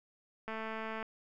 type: click train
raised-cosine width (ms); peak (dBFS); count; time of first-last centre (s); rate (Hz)
0.5; -26; 122; 0.48-1.028; 221
effects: none